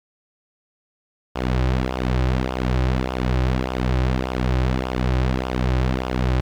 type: tone with flanger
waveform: sawtooth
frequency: 63.5 Hz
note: B1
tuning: 49 cents sharp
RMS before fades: -21 dBFS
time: 1.35-6.41 s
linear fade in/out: 10 ms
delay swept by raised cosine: 0.47 to 4.47 ms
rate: 1.7 Hz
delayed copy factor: -0.7
effects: low-pass 4000 Hz 12 dB/octave + 8-bit